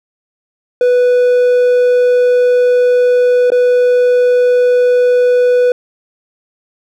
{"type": "tone with dropouts", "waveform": "triangle", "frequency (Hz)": 493.9, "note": "B4", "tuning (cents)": 0, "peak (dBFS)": -5, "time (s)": [0.81, 5.72], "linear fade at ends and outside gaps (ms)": 2, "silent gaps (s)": [3.503, 3.519], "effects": []}